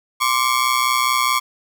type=ring-modulated tone; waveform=sawtooth; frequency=1108.7 Hz; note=C#6; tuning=in tune; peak=-9 dBFS; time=0.2-1.4 s; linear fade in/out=20 ms; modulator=62.3 Hz; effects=none